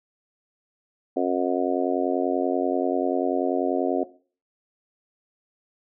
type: harmonic tone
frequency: 90.3 Hz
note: F#2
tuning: 42 cents flat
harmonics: 3 / 4 / 5 / 6 / 7 / 8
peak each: -26 / -27 / -28 / -29 / -29 / -30 dBFS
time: 1.16-4.04 s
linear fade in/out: 10 ms
effects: noise-tail reverb RT60 0.4 s tail -17 dB re dry